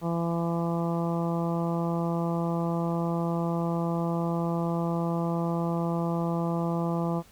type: harmonic tone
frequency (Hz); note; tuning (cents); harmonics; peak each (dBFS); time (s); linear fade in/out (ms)
168.7; E3; +40; 1 / 2 / 3 / 4 / 5 / 6 / 7; -27 / -33 / -35 / -36 / -38 / -39 / -41; 0.01-7.23; 50
effects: pink hiss -56 dBFS RMS until 7.31 s